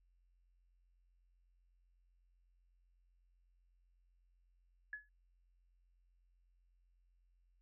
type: tone with exponential decay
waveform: sine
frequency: 1700 Hz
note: G#6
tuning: 40 cents sharp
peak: -39 dBFS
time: 4.93-5.09 s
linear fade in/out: 2 ms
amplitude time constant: 33 ms
effects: added 44 Hz sine -70 dBFS peak until 7.61 s